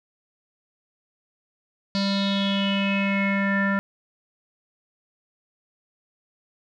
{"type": "tone with low-pass filter sweep", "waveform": "square", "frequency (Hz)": 197.6, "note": "G3", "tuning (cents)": 14, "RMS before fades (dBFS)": -23, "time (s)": [1.95, 3.79], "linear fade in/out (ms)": 0, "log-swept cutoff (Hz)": [4500, 1600], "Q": 7.5, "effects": []}